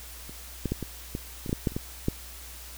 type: clicks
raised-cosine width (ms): 3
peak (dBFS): -29 / -15 / -14 / -19 / -18 / -23 / -17 / -12 / -11 / -30 / -16 / -11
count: 12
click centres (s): 0.295 / 0.657 / 0.72 / 0.827 / 1.151 / 1.462 / 1.494 / 1.529 / 1.672 / 1.72 / 1.765 / 2.084
effects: added 60 Hz sine -45 dBFS peak until 2.77 s + white hiss -45 dBFS RMS until 2.77 s